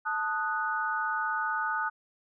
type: chord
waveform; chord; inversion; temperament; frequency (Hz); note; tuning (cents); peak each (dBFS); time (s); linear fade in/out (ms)
sine; D# diminished; second; equal; 880 / 1244.5 / 1480; A5 / D#6 / F#6; 0 / 0 / 0; -33 / -32 / -31; 0.05-1.9; 20
effects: none